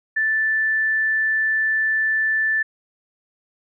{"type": "tone", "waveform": "sine", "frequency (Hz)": 1760, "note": "A6", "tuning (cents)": 0, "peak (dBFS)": -17, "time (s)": [0.16, 2.63], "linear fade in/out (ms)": 10, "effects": []}